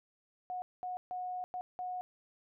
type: tone bursts at uneven times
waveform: sine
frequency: 729 Hz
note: F#5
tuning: 26 cents flat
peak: -36 dBFS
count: 5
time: 0.5-0.62 / 0.83-0.97 / 1.11-1.44 / 1.54-1.61 / 1.79-2.01 s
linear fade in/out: 0 ms
effects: none